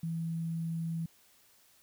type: tone with sample-and-hold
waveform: sine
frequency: 164.81 Hz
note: E3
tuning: in tune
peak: -32 dBFS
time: 0.03-1.06 s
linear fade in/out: 5 ms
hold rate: 11025 Hz
effects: white hiss -64 dBFS RMS until 1.82 s